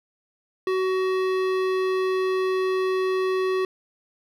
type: tone with hard clipping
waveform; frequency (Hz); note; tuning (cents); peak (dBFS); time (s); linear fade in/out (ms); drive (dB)
sine; 375.2; F#4; +24; -23; 0.67-3.65; 2; 16
effects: none